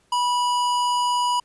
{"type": "tone with hard clipping", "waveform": "sine", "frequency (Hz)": 978, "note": "B5", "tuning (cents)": -17, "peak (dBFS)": -21, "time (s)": [0.12, 1.4], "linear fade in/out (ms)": 5, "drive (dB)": 17, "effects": ["pink hiss -63 dBFS RMS until 1.44 s", "resampled to 24000 Hz"]}